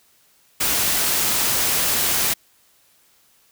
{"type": "noise", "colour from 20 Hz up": "white", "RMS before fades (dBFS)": -20, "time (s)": [0.6, 2.34], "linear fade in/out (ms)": 10, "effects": ["white hiss -58 dBFS RMS until 3.51 s"]}